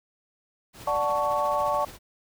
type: noise with tremolo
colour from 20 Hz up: pink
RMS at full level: -42 dBFS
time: 0.73-1.99 s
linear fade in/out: 50 ms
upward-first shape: triangle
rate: 14 Hz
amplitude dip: 45%
type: chord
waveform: sine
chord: D major seventh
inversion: none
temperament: equal with one note detuned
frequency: 587.3 / 740 / 880 / 1116.4 Hz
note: D5 / F#5 / A5 / C#6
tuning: 0 / 0 / 0 / +12 cents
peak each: -27 / -31 / -28 / -27 dBFS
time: 0.87-1.85 s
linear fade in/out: 5 ms
effects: none